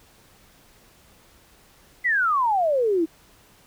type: exponential sweep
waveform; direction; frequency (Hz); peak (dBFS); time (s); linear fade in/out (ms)
sine; down; 2048 to 311.1; -18; 2.04-3.06; 20
effects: pink hiss -55 dBFS RMS until 3.66 s